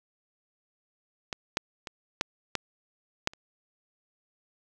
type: clicks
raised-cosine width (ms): 0.2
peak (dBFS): -15 / -8 / -20 / -8 / -10 / -7 / -30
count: 7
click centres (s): 1.328 / 1.571 / 1.872 / 2.211 / 2.553 / 3.274 / 3.335
effects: none